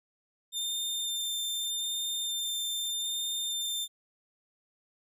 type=tone with vibrato; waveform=sawtooth; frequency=3600 Hz; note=A7; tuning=39 cents sharp; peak=-28 dBFS; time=0.52-3.88 s; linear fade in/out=50 ms; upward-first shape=sine; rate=0.82 Hz; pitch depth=9 cents each way; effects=none